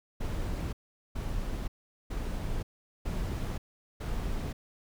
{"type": "noise bursts", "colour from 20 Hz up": "brown", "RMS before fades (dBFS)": -33, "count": 5, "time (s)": [0.2, 4.53], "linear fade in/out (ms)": 10, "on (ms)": 530, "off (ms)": 420, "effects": []}